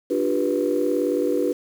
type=chord; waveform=sine; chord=G dominant seventh; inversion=second; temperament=just; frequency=294 / 352.8 / 392 / 490 Hz; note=D4 / F4 / G4 / B4; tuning=+2 / +18 / 0 / -14 cents; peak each=-24 / -25 / -25 / -23 dBFS; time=0.1-1.53 s; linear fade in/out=10 ms; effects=tanh soft clip ceiling -10 dBFS + 7-bit